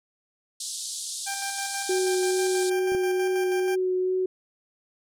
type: band-pass noise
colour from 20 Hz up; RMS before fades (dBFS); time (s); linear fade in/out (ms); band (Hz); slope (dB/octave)
white; -34; 0.6-2.7; 5; 3600 to 10000; 48
type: tone with tremolo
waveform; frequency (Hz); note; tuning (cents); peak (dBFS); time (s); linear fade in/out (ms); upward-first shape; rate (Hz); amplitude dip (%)
20% pulse; 791; G5; +15; -25; 1.26-3.76; 20; square; 6.2; 40
type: tone with vibrato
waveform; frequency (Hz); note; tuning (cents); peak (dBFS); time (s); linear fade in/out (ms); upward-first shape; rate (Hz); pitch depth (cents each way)
sine; 370; F#4; 0; -22; 1.89-4.26; 5; sine; 2.3; 10
type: clicks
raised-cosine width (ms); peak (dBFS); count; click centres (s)
2; -28 / -22; 2; 2.92 / 2.949
effects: none

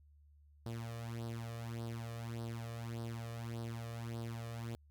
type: tone with flanger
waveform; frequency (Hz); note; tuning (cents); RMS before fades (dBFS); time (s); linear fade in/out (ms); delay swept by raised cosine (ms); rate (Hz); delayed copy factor
sawtooth; 115.8; A#2; -11; -43; 0.66-4.75; 0; 0.21 to 1.71; 1.7; +0.7
effects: added 73 Hz sine -61 dBFS peak until 4.9 s

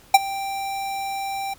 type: tone with ADSR envelope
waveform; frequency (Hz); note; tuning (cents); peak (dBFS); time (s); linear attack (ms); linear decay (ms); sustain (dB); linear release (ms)
square; 785; G5; +2; -6; 0.14-1.54; 6; 30; -20; 8
effects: pink hiss -51 dBFS RMS until 1.58 s + MP3 96 kbps

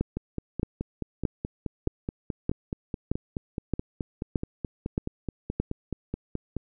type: two click trains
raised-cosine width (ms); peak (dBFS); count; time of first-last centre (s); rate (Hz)
3; -12 / -17; 10 / 31; 0.01-5.6 / 0.17-6.567; 1.61 / 4.69
effects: none

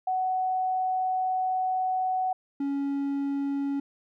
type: tone pair in turn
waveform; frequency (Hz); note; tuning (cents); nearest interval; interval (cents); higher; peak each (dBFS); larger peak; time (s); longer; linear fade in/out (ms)
sine / triangle; 746 / 279.4; F#5 / C#4; +14 / +14; octave + perfect fourth; 1700; first; -24; neither; 0.07-2.33 / 2.6-3.8; first; 5
effects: none

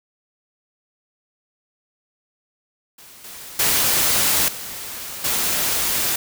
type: noise with level steps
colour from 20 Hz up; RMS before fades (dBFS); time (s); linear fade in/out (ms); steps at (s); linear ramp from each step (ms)
white; -44 / -37 / -18 / -32 / -21; 2.98-6.16; 5; 3.24 / 3.59 / 4.48 / 5.24; 5
effects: none

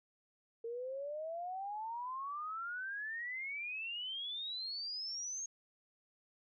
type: exponential sweep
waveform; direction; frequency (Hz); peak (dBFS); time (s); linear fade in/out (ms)
sine; up; 454.4 to 6570; -39; 0.64-5.46; 5
effects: none

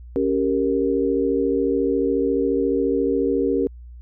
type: chord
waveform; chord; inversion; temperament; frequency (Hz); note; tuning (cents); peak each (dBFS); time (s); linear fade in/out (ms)
sine; G diminished; second; equal; 277.2 / 392 / 466.2; Db4 / G4 / Bb4; 0 / 0 / 0; -22; 0.16-3.67; 0
effects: added 60 Hz sine -37 dBFS peak until 4.01 s

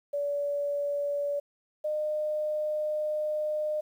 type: tone pair in turn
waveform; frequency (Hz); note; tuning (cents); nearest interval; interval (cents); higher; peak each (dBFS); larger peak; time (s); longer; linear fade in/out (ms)
sine; 574 / 608.1; D5 / D#5; -40 / -40; minor second; 100; second; -27; neither; 0.13-1.4 / 1.84-3.81; second; 10
effects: 10-bit

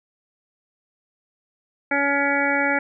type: harmonic tone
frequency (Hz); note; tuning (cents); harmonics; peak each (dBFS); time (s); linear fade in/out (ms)
281.9; C#4; +29; 1 / 2 / 3 / 5 / 6 / 7 / 8; -26 / -26 / -26 / -26 / -26 / -26 / -26; 1.91-2.79; 5
effects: none

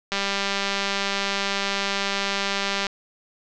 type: click train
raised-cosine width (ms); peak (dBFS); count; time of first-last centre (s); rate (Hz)
0.2; -7; 545; 0.12-2.867; 198
effects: low-pass 6000 Hz 12 dB/octave

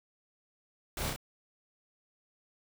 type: noise with echo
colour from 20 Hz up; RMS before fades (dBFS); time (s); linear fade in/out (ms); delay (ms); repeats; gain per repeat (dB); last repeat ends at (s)
pink; -37; 0.97-1.1; 2; 31; 2; -2; 1.162
effects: none

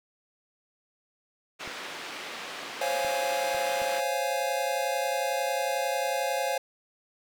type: band-pass noise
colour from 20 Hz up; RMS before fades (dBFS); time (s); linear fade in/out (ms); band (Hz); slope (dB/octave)
white; -39; 1.59-4.01; 20; 280 to 3000; 12
type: clicks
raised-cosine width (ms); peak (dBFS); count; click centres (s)
2; -30; 4; 1.676 / 3.048 / 3.547 / 3.818
type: chord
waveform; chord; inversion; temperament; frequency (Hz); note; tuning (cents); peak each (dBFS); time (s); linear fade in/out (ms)
square; Db major seventh; third; equal; 523.3 / 554.4 / 698.5 / 830.6; C5 / Db5 / F5 / Ab5; 0 / 0 / 0 / 0; -33; 2.81-6.58; 5
effects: none

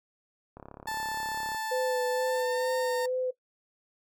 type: click train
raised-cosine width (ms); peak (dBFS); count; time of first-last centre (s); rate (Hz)
1; -30; 35; 0.57-1.547; 34.8
type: tone with pitch glide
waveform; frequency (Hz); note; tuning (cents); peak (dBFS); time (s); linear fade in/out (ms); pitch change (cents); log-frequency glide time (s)
30% pulse; 880 to 914.7; A5 to A#5; 0 to -33; -29; 0.87-3.06; 5; +67; 2.17-2.73
type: tone with vibrato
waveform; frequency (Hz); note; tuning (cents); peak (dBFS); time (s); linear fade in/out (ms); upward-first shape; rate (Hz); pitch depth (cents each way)
sine; 505; B4; +39; -27; 1.71-3.31; 10; sine; 2.2; 22
effects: noise-tail reverb RT60 0.1 s tail -18 dB re dry

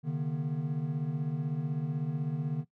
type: tone cluster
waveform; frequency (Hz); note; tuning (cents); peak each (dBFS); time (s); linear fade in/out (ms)
triangle; 136.1 / 152.1 / 238.2; C#3 / D#3 / A#3; -31 / -39 / +38; -34 / -29 / -38; 0.03-2.65; 50
effects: noise-tail reverb RT60 0.1 s tail -17 dB re dry

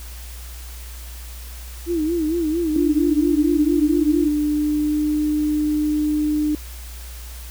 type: tone with vibrato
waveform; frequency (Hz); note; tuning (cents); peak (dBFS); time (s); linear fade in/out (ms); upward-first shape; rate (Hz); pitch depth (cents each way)
sine; 325.1; E4; -24; -18; 1.86-4.3; 50; sine; 4.4; 120
type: tone with pitch glide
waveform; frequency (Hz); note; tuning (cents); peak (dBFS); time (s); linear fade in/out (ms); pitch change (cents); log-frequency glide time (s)
sine; 293.7 to 301.4; D4 to D4; 0 to +45; -17; 2.76-6.55; 2; +45; 3.5-5.09
effects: added 60 Hz sine -33 dBFS peak until 7.5 s + white hiss -41 dBFS RMS until 7.5 s

